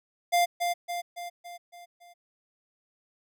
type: tone with echo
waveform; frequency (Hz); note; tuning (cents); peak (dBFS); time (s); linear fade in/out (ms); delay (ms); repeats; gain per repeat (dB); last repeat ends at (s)
square; 698.5; F5; 0; -21; 0.32-0.46; 20; 280; 6; -5; 2.14
effects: none